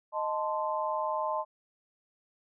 sine chord, A diminished, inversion second, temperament equal with one note detuned, 622.3 / 880 / 1041.1 Hz, Eb5 / A5 / C6, 0 / 0 / -9 cents, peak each -33 dBFS, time 0.12-1.45 s, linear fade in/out 50 ms, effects none

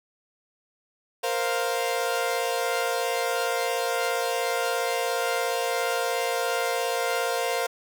sawtooth chord, Bb suspended second, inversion none, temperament equal, 466.2 / 523.3 / 698.5 Hz, Bb4 / C5 / F5, 0 / 0 / 0 cents, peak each -25 dBFS, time 1.23-7.67 s, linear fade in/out 10 ms, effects none

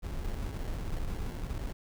brown noise with sample-and-hold, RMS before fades -35 dBFS, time 0.02-1.73 s, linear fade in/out 20 ms, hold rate 1225 Hz, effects none

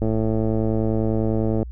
click train, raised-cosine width 2 ms, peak -10 dBFS, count 178, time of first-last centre 0.02-1.629 s, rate 110 Hz, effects added 60 Hz sine -31 dBFS peak until 1.71 s

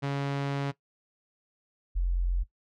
sawtooth / sine tone pair in turn, 140 / 44.1 Hz, C#3 / F1, +18 / +18 cents, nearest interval octave + minor sixth, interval 2000 cents, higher first, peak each -24 dBFS, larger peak neither, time 0.02-0.72 / 1.95-2.44 s, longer first, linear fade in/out 20 ms, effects noise-tail reverb RT60 0.1 s tail -17 dB re dry + low-pass 4000 Hz 12 dB/octave

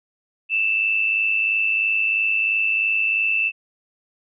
sine tone pair together, 2636 / 2739 Hz, E7 / F7, -1 / -34 cents, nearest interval minor second, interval 67 cents, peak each -18 / -26 dBFS, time 0.49-3.52 s, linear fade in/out 50 ms, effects none

